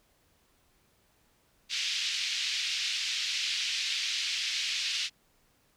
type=band-pass noise; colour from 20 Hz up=pink; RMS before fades=-32 dBFS; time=1.69-5.1 s; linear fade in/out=50 ms; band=2500 to 5400 Hz; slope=24 dB/octave; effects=pink hiss -68 dBFS RMS until 5.76 s